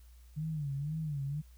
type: tone with vibrato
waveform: sine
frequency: 148.2 Hz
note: D3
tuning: 16 cents sharp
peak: -33 dBFS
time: 0.36-1.42 s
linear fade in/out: 20 ms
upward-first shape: sine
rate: 2 Hz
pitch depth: 130 cents each way
effects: added 60 Hz sine -53 dBFS peak until 1.57 s + white hiss -68 dBFS RMS until 1.57 s